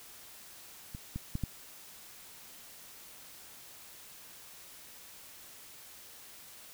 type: clicks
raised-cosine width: 5 ms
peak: -29 / -24 / -21 / -20 dBFS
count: 4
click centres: 0.949 / 1.16 / 1.354 / 1.437 s
effects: white hiss -52 dBFS RMS until 6.73 s